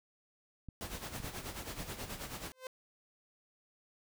clicks, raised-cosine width 5 ms, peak -33 dBFS, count 5, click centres 0.687 / 0.95 / 1.202 / 1.245 / 1.806 s
pink noise with tremolo, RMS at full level -41 dBFS, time 0.81-2.52 s, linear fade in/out 0 ms, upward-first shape sine, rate 9.3 Hz, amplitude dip 65%
sawtooth tone with exponential growth, 516 Hz, C5, 24 cents flat, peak -35 dBFS, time 2.52-2.67 s, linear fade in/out 2 ms, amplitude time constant 31 ms
effects none

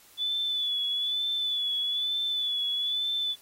sine tone with vibrato, 3456 Hz, A7, 32 cents flat, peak -26 dBFS, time 0.17-3.36 s, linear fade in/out 50 ms, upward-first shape sine, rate 1.1 Hz, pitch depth 42 cents each way, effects white hiss -56 dBFS RMS until 3.41 s + AAC 48 kbps

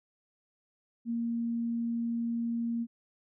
sine tone, 233.1 Hz, A#3, in tune, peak -29 dBFS, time 1.05-2.87 s, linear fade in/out 50 ms, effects none

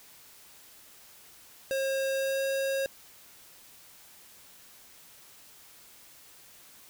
square tone with pitch glide, 538 to 542.1 Hz, C5 to C#5, +48 to -39 cents, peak -28 dBFS, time 1.71-2.86 s, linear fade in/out 0 ms, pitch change +13 cents, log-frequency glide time 2.14-2.45 s, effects white hiss -54 dBFS RMS until 6.89 s

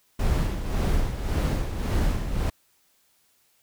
brown noise with tremolo, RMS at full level -22 dBFS, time 0.19-2.5 s, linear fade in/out 5 ms, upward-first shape sine, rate 1.8 Hz, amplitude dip 60%, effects white hiss -65 dBFS RMS until 3.62 s

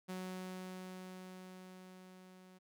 sawtooth tone with level ramp, 185 Hz, F#3, in tune, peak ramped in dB -37 to -54 dBFS, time 0.08-2.59 s, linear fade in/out 20 ms, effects none

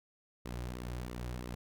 sawtooth tone with flanger, 61 Hz, B1, 21 cents flat, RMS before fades -41 dBFS, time 0.45-1.55 s, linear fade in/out 5 ms, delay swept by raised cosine 1.2 to 4.6 ms, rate 3 Hz, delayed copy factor -0.6, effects none

